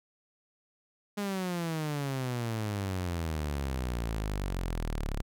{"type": "exponential sweep", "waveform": "sawtooth", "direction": "down", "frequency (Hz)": [207.2, 33.74], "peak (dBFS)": -27, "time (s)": [1.17, 5.22], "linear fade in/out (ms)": 10, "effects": []}